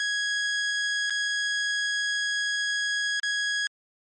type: tone with dropouts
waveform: sawtooth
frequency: 1661.2 Hz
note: G#6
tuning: in tune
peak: -21 dBFS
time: 0-3.67 s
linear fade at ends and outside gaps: 1 ms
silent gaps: 1.098-1.105 / 3.198-3.232 s
effects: MP3 32 kbps